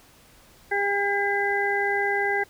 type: harmonic tone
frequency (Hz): 402.5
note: G4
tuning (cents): +46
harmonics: 1 / 2 / 4 / 5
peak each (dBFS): -27 / -27 / -27 / -27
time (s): 0.71-2.44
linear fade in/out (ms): 10
effects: pink hiss -54 dBFS RMS until 2.49 s